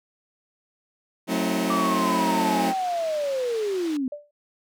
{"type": "chord", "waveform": "sawtooth", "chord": "F# diminished seventh", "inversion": "none", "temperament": "just", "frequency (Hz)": [185, 222, 266.4, 319.7], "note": ["F#3", "A3", "C4", "Eb4"], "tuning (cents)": [0, 16, 31, 47], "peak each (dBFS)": -24, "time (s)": [1.27, 2.74], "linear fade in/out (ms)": 50}
{"type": "linear sweep", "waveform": "sine", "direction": "down", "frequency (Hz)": [1174.7, 249.4], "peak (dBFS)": -23, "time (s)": [1.7, 4.08], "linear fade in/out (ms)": 2}
{"type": "band-pass noise", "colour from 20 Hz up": "white", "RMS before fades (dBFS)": -42, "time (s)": [1.95, 3.97], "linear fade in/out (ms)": 2, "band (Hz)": [270, 4600], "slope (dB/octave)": 12}
{"type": "tone with exponential decay", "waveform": "sine", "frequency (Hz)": 587.3, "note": "D5", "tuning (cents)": 0, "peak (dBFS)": -28, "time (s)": [4.12, 4.31], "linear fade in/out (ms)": 5, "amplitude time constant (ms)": 41}
{"effects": []}